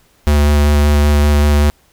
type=tone with vibrato; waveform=square; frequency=73.42 Hz; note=D2; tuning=in tune; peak=-9 dBFS; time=0.27-1.7 s; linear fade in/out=0 ms; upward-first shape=square; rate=5.2 Hz; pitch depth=10 cents each way; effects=pink hiss -53 dBFS RMS until 1.92 s